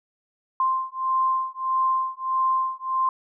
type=beating tone pair; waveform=sine; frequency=1046.5 / 1048.1 Hz; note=C6 / C6; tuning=0 / +3 cents; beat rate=1.6 Hz; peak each=-24 dBFS; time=0.6-3.09 s; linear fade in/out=2 ms; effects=none